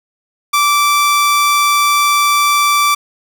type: tone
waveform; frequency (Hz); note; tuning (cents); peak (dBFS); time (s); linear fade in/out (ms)
sawtooth; 1166; D6; -13; -6; 0.53-2.95; 10
effects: none